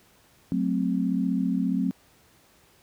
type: chord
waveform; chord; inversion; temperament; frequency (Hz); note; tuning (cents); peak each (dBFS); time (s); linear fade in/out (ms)
sine; F# diminished; none; equal; 185 / 220 / 261.6; F#3 / A3 / C4; 0 / 0 / 0; -26 / -29 / -26; 0.52-1.91; 0
effects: pink hiss -59 dBFS RMS until 2.82 s + high-pass 60 Hz 12 dB/octave